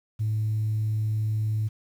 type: tone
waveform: sine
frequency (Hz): 108.3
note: A2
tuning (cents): -27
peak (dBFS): -22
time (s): 0.19-1.69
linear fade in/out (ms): 20
effects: tanh soft clip ceiling -19 dBFS + 9-bit